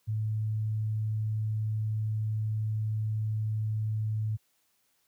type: tone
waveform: sine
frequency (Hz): 108.4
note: A2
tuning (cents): -25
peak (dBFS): -27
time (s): 0.07-4.37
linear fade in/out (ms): 20
effects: white hiss -72 dBFS RMS until 5.07 s + high-pass 60 Hz 12 dB/octave